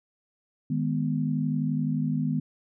sine chord, G# minor, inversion second, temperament equal, 155.56 / 207.7 / 246.9 Hz, D#3 / G#3 / B3, 0 / 0 / 0 cents, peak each -27 / -31 / -28 dBFS, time 0.7-2.4 s, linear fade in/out 5 ms, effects none

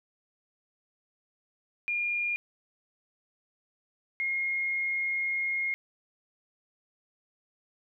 sine tone pair in turn, 2415 / 2145 Hz, D7 / C7, +48 / +42 cents, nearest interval major second, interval 206 cents, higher first, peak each -27 dBFS, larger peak neither, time 1.88-2.36 / 4.2-5.74 s, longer second, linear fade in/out 0 ms, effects none

